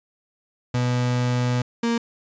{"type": "tone pair in turn", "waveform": "35% pulse", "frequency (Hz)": [123.47, 233.1], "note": ["B2", "A#3"], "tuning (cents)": [0, 0], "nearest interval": "major seventh", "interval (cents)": 1100, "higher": "second", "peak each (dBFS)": -18, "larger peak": "neither", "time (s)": [[0.74, 1.62], [1.83, 1.98]], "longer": "first", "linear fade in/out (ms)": 5, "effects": ["resampled to 16000 Hz"]}